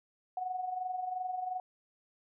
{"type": "tone with amplitude modulation", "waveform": "sine", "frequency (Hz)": 737, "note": "F#5", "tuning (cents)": -7, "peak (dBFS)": -31, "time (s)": [0.37, 1.6], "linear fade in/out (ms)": 2, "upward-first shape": "sine", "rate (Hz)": 22.8, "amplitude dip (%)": 60, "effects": []}